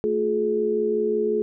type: tone cluster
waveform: sine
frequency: 221.7 / 358.3 / 423.9 Hz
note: A3 / F4 / G#4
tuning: +13 / +44 / +35 cents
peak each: -29 / -27 / -21 dBFS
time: 0.04-1.42 s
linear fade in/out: 0 ms
effects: none